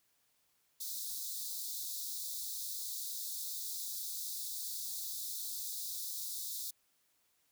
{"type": "high-pass noise", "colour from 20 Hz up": "white", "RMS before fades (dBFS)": -41, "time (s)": [0.8, 6.71], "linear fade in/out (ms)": 10, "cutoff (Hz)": 3600, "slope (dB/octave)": 96, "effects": ["white hiss -75 dBFS RMS until 7.51 s"]}